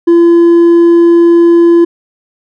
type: tone with hard clipping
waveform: sine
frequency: 340.2 Hz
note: F4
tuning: 45 cents flat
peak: -3 dBFS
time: 0.07-1.85 s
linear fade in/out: 10 ms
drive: 2 dB
effects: none